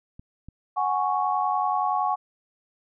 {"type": "clicks", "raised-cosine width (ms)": 5, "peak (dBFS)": [-30, -29], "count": 2, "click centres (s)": [0.195, 0.486]}
{"type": "chord", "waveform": "sine", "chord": "F# suspended second", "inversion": "none", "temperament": "equal", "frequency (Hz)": [740, 830.6, 1108.7], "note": ["F#5", "G#5", "C#6"], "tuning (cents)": [0, 0, 0], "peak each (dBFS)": -26, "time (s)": [0.76, 2.16], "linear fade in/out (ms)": 20}
{"effects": []}